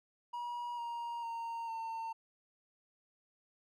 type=tone with pitch steps; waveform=triangle; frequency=960 / 941.3 / 923 / 905.1 Hz; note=B5 / A#5 / A#5 / A5; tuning=-49 / +17 / -17 / +49 cents; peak=-36 dBFS; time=0.33-2.13 s; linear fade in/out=10 ms; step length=450 ms; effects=none